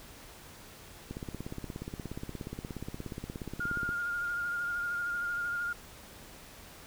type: click train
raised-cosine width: 3 ms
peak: -25 dBFS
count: 48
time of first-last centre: 1.11-3.891 s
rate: 16.9 Hz
type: tone with vibrato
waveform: sine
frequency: 1413 Hz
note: F6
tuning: 20 cents sharp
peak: -31 dBFS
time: 3.6-5.73 s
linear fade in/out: 5 ms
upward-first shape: sine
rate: 13 Hz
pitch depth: 22 cents each way
effects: pink hiss -51 dBFS RMS until 6.86 s